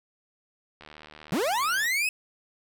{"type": "click train", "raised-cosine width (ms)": 0.3, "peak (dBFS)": -29, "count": 81, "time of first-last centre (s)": [0.81, 1.858], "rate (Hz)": 76.3}
{"type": "linear sweep", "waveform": "40% pulse", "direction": "up", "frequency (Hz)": [138.59, 2610], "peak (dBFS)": -23, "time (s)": [1.32, 2.09], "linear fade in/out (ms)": 2}
{"effects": []}